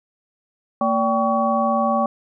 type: tone cluster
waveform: sine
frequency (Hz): 228.4 / 578 / 780 / 1125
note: A#3 / D5 / G5 / C#6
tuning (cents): -35 / -28 / -9 / +25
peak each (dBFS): -22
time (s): 0.81-2.06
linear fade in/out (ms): 2
effects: none